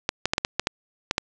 clicks, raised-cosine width 0.2 ms, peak -4 dBFS, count 9, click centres 0.091 / 0.256 / 0.335 / 0.381 / 0.449 / 0.596 / 0.671 / 1.111 / 1.181 s, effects resampled to 22050 Hz + 7-bit

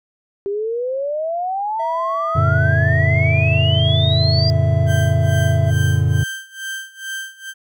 sine exponential sweep, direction up, 392.1 to 4845 Hz, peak -19 dBFS, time 0.46-4.5 s, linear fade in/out 0 ms
triangle tone with pitch glide, 659 to 665.5 Hz, E5 to E5, -1 to +16 cents, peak -21 dBFS, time 1.79-5.71 s, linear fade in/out 10 ms, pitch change +17 cents, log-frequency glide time 4.59-4.88 s
triangle chord, Gb augmented, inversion none, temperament just, 92.5 / 115.62 / 144.53 Hz, Gb2 / Bb2 / D3, 0 / -14 / -27 cents, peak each -15 / -16 / -16 dBFS, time 2.35-6.24 s, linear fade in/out 10 ms
35% pulse tone with tremolo, 1568 Hz, G6, in tune, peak -22 dBFS, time 4.86-7.54 s, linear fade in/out 50 ms, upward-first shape sine, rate 2.3 Hz, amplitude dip 90%
effects none

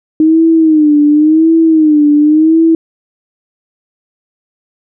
sine tone with vibrato, 310.2 Hz, D#4, 5 cents flat, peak -4 dBFS, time 0.2-2.75 s, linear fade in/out 2 ms, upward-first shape sine, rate 0.92 Hz, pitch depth 93 cents each way, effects none

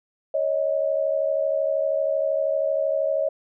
sine tone pair together, 554.4 / 627.2 Hz, C#5 / D#5, 0 / +14 cents, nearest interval major second, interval 214 cents, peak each -23 dBFS, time 0.34-3.29 s, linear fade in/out 5 ms, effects none

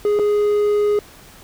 triangle tone with dropouts, 415.3 Hz, G#4, in tune, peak -12 dBFS, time 0.05-0.99 s, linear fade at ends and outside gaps 1 ms, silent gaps 0.19-0.195 s, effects pink hiss -44 dBFS RMS until 1.43 s

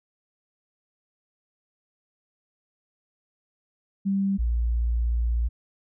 sine tone pair in turn, 196 / 58.27 Hz, G3 / A#1, 0 / 0 cents, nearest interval octave + major sixth, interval 2100 cents, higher first, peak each -21 dBFS, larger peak neither, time 4.05-4.38 / 4.38-5.49 s, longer second, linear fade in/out 20 ms, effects none

